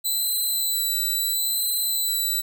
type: tone with vibrato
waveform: 5% pulse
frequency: 4000 Hz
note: B7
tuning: 21 cents sharp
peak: -15 dBFS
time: 0.04-2.42 s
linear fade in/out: 20 ms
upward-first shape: sine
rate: 0.75 Hz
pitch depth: 19 cents each way
effects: none